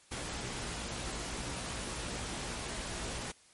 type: noise with comb filter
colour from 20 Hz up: pink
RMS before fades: -39 dBFS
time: 0.11-3.32 s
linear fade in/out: 10 ms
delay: 17 ms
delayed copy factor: +0.55
effects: white hiss -62 dBFS RMS until 3.53 s + MP3 48 kbps